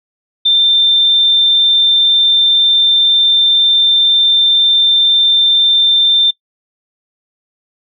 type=tone; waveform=sine; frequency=3578 Hz; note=A7; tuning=28 cents sharp; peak=-7 dBFS; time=0.45-6.31 s; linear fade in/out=10 ms; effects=noise-tail reverb RT60 0.1 s tail -21 dB re dry